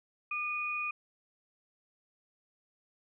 sine tone pair together, 1206.9 / 2466 Hz, D6 / D#7, +47 / -16 cents, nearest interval octave, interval 1237 cents, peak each -38 / -33 dBFS, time 0.31-0.91 s, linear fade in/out 5 ms, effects none

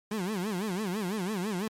30% pulse tone with vibrato, 196.7 Hz, G3, 6 cents sharp, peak -27 dBFS, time 0.11-1.68 s, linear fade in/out 5 ms, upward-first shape sine, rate 6 Hz, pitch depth 210 cents each way, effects MP3 64 kbps

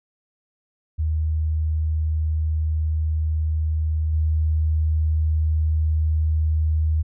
sine tone with level steps, 78.2 Hz, D#2, 9 cents sharp, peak -19 / -17 dBFS, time 0.98-7.03 s, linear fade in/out 20 ms, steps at 4.13 s, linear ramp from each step 5 ms, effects none

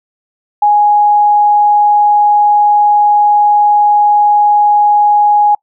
sine tone, 830.6 Hz, G#5, in tune, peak -5 dBFS, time 0.62-5.55 s, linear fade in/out 5 ms, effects noise-tail reverb RT60 0.1 s tail -26 dB re dry

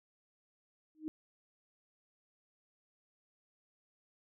sine tone with exponential growth, 311.1 Hz, D#4, in tune, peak -32 dBFS, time 0.95-1.08 s, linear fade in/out 0 ms, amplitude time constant 28 ms, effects none

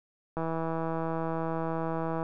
click train, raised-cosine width 1 ms, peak -19 dBFS, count 304, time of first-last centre 0.37-2.229 s, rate 163 Hz, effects none

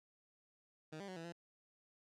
15% pulse tone with pitch steps, 155.9 / 198.9 / 185.5 / 165 / 170.7 Hz, D#3 / G3 / F#3 / E3 / F3, +4 / +25 / +5 / +2 / -39 cents, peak -40 dBFS, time 0.92-1.325 s, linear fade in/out 10 ms, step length 81 ms, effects low-pass 7000 Hz 12 dB/octave

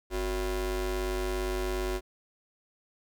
40% pulse ring-modulated tone, 207.7 Hz, G#3, in tune, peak -25 dBFS, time 0.1-2.01 s, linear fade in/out 50 ms, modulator 159 Hz, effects none

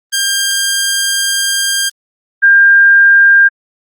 10% pulse / sine tone pair in turn, 1600 / 1600 Hz, G6 / G6, +35 / +35 cents, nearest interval unison, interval 0 cents, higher neither, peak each -3 / -3 dBFS, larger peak neither, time 0.12-1.9 / 2.42-3.49 s, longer first, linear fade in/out 20 ms, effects Opus 24 kbps

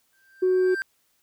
triangle tone with exponential growth, 1573 Hz, G6, 6 cents sharp, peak -23 dBFS, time 0.13-0.82 s, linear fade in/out 0 ms, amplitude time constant 150 ms
sine tone, 370 Hz, F#4, in tune, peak -17 dBFS, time 0.42-0.75 s, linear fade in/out 10 ms
effects tanh soft clip ceiling -12 dBFS + white hiss -68 dBFS RMS until 1.22 s

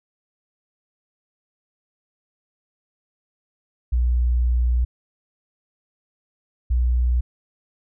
sine tone pair in turn, 60.6 / 61.06 Hz, B1 / B1, -32 / -19 cents, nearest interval unison, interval 13 cents, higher second, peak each -16 dBFS, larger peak neither, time 3.92-4.85 / 6.7-7.21 s, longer first, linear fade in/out 10 ms, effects none

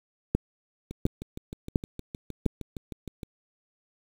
two click trains, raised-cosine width 3 ms, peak -9 / -24 dBFS, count 4 / 16, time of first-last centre 0.35-2.463 / 0.91-3.232 s, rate 1.42 / 6.46 Hz, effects 7-bit

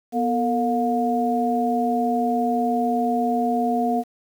sine tone cluster, 243.1 / 451.5 / 712 Hz, B3 / A4 / F5, -27 / +45 / +33 cents, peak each -22 / -27 / -22 dBFS, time 0.12-4.04 s, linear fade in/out 50 ms, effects 8-bit

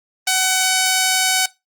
5% pulse tone, 752 Hz, F#5, 28 cents sharp, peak -3 dBFS, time 0.27-1.46 s, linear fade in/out 5 ms, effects noise-tail reverb RT60 0.2 s tail -19 dB re dry + Opus 32 kbps

